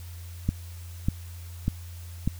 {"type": "click train", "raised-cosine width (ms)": 5, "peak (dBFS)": -11, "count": 4, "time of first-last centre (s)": [0.49, 2.276], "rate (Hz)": 1.68, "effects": ["added 86 Hz sine -38 dBFS peak until 2.39 s", "white hiss -51 dBFS RMS until 2.39 s"]}